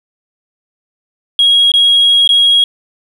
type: tone with dropouts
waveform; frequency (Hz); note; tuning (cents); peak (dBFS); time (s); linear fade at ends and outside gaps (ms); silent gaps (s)
sine; 3296; G#7; -14; -4; 1.39-2.64; 2; 1.718-1.738 / 2.276-2.291
effects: tanh soft clip ceiling -3 dBFS + 7-bit